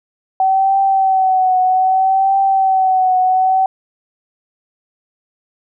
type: tone with vibrato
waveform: sine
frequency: 760 Hz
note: F#5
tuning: 46 cents sharp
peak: -10 dBFS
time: 0.4-3.66 s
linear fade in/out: 2 ms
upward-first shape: triangle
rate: 0.63 Hz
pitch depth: 50 cents each way
effects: none